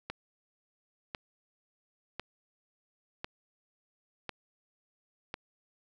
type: click train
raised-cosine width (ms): 0.3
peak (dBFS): -20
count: 6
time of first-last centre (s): 0.1-5.341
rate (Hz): 0.954
effects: none